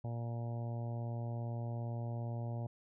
harmonic tone, 117.5 Hz, A#2, 14 cents sharp, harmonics 1 / 2 / 3 / 4 / 5 / 6 / 7 / 8, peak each -37 / -48 / -53 / -55 / -50 / -53 / -55 / -61 dBFS, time 0.04-2.67 s, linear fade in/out 5 ms, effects none

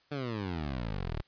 15% pulse exponential sweep, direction down, 150.1 to 34.99 Hz, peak -27 dBFS, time 0.11-1.22 s, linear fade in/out 10 ms, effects white hiss -67 dBFS RMS until 1.27 s + resampled to 11025 Hz

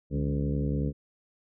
harmonic tone with a mistuned harmonic, 70.9 Hz, C#2, 40 cents sharp, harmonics 1 / 2 / 3 / 4 / 5 / 6 / 7 / 8, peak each -31 / -29 / -34 / -34 / -45 / -39 / -40 / -51 dBFS, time 0.1-0.93 s, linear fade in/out 50 ms, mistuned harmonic 2, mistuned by +80 cents, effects none

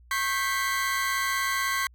40% pulse tone cluster, 1092 / 1567 / 1978 / 2094 Hz, C#6 / G6 / B6 / C7, -26 / -1 / +2 / +1 cents, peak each -28 / -30 / -29 / -36 dBFS, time 0.11-1.87 s, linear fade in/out 2 ms, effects added 60 Hz sine -51 dBFS peak until 1.94 s

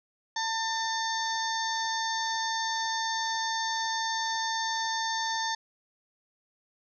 harmonic tone with a mistuned harmonic, 898 Hz, A5, 35 cents sharp, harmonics 1 / 2 / 4 / 5 / 6 / 7, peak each -31 / -34 / -37 / -38 / -39 / -39 dBFS, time 0.36-5.55 s, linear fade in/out 5 ms, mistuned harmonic 7, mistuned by +15 cents, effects none

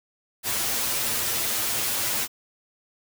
white noise with comb filter, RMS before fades -26 dBFS, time 0.43-2.28 s, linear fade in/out 50 ms, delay 8.9 ms, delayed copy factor +0.8, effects none

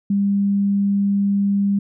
sine tone, 200 Hz, G3, 35 cents sharp, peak -15 dBFS, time 0.1-1.79 s, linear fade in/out 5 ms, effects none

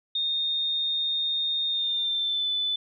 sine tone with pitch glide, 3672 to 3502 Hz, A#7 to A7, -27 to -9 cents, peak -24 dBFS, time 0.15-2.76 s, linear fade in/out 5 ms, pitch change -82 cents, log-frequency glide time 1.67-2.49 s, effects none

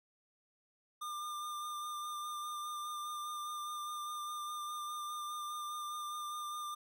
square tone with vibrato, 1201 Hz, D6, 38 cents sharp, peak -40 dBFS, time 1.01-6.75 s, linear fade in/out 10 ms, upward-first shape sine, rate 4.9 Hz, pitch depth 17 cents each way, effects none

